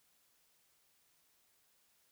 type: silence
effects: white hiss -73 dBFS RMS until 2.11 s